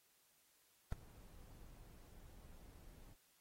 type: noise with ADSR envelope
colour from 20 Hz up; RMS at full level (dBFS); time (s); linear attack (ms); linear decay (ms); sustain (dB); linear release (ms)
brown; -35; 0.92-3.16; 4; 6; -24; 47
effects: white hiss -74 dBFS RMS until 3.4 s + AAC 48 kbps